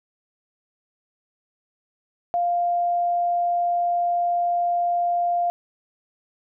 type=tone; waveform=sine; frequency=698.5 Hz; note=F5; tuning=in tune; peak=-19 dBFS; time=2.34-5.5 s; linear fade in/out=0 ms; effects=none